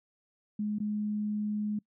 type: tone with dropouts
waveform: sine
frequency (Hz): 210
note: G#3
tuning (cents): +19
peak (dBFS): -29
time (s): 0.59-1.79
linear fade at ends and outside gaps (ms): 5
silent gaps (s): 0.786-0.801
effects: noise-tail reverb RT60 0.1 s tail -24 dB re dry